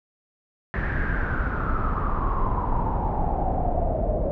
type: noise with low-pass filter sweep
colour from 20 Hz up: brown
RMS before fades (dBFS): -24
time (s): 0.74-4.31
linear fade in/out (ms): 0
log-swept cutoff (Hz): 1800 to 590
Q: 8.6
effects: none